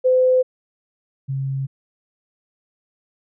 sine tone pair in turn, 511 / 135.35 Hz, C5 / C#3, -41 / -41 cents, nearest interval octave + major seventh, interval 2300 cents, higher first, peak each -12 / -21 dBFS, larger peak first, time 0.04-0.43 / 1.28-1.67 s, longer neither, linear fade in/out 20 ms, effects none

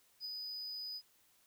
triangle tone with ADSR envelope, 4978 Hz, D#8, in tune, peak -38 dBFS, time 0.2-1.02 s, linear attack 49 ms, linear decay 18 ms, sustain -2 dB, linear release 56 ms, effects white hiss -70 dBFS RMS until 1.46 s

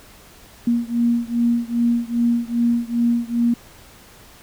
sine beating tone pair, 235.2 / 237.7 Hz, A#3 / A#3, +16 / +34 cents, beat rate 2.5 Hz, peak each -19 / -20 dBFS, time 0.67-3.54 s, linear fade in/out 5 ms, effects pink hiss -46 dBFS RMS until 4.42 s

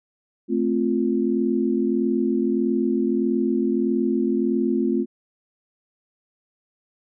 sine chord, F major, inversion first, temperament equal, 220 / 261.6 / 349.2 Hz, A3 / C4 / F4, 0 / 0 / 0 cents, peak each -23 dBFS, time 0.48-5.06 s, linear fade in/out 50 ms, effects none

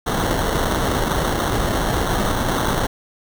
pink noise with sample-and-hold, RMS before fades -20 dBFS, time 0.06-2.87 s, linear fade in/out 10 ms, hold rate 2450 Hz, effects none

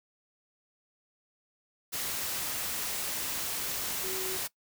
sine tone in noise, 376.6 Hz, F#4, 31 cents sharp, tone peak -37 dBFS, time 4.03-4.38 s, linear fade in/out 20 ms, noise white, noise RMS -34 dBFS, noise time 1.92-4.48 s, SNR -6 dB, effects noise-tail reverb RT60 0.1 s tail -20 dB re dry

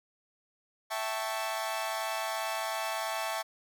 sawtooth chord, A dominant seventh, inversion second, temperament equal with one note detuned, 659.3 / 777.2 / 880 / 1108.7 Hz, E5 / G5 / A5 / C#6, 0 / -15 / 0 / 0 cents, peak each -32 / -36 / -33 / -35 dBFS, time 0.9-3.43 s, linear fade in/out 20 ms, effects none

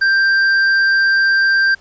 triangle tone with tanh clipping, 1577 Hz, G6, 10 cents sharp, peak -12 dBFS, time 0.01-1.75 s, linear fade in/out 10 ms, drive 12 dB, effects pink hiss -49 dBFS RMS until 1.8 s + resampled to 16000 Hz

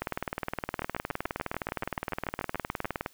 two click trains, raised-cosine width 0.5 ms, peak -17 / -15 dBFS, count 15 / 60, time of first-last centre 0.82-2.846 / 0.02-3.061 s, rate 6.91 / 19.4 Hz, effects white hiss -60 dBFS RMS until 3.13 s

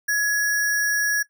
sine tone with sample-and-hold, 1680 Hz, G#6, 19 cents sharp, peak -18 dBFS, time 0.08-1.23 s, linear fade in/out 10 ms, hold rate 7350 Hz, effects noise-tail reverb RT60 0.1 s tail -18 dB re dry

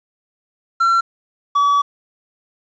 triangle tone pair in turn, 1358 / 1141.9 Hz, F6 / D6, -49 / -49 cents, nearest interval minor third, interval 300 cents, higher first, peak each -10 / -10 dBFS, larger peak neither, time 0.8-1.01 / 1.55-1.82 s, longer second, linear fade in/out 10 ms, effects resampled to 16000 Hz + 8-bit

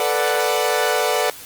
sawtooth chord, B minor seventh, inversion third, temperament equal, 440 / 493.9 / 587.3 / 740 Hz, A4 / B4 / D5 / F#5, 0 / 0 / 0 / 0 cents, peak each -19 dBFS, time 0-1.3 s, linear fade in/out 2 ms, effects white hiss -38 dBFS RMS until 1.45 s + Opus 32 kbps

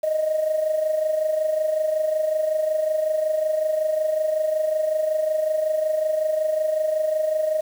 sine tone with amplitude modulation, 622.3 Hz, D#5, in tune, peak -16 dBFS, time 0.03-7.61 s, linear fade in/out 10 ms, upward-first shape sine, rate 25.4 Hz, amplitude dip 60%, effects tanh soft clip ceiling -13 dBFS + 7-bit

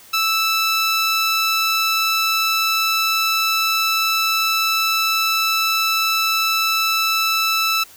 15% pulse tone, 1318.5 Hz, E6, in tune, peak -10 dBFS, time 0.13-7.84 s, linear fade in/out 10 ms, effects white hiss -45 dBFS RMS until 7.96 s

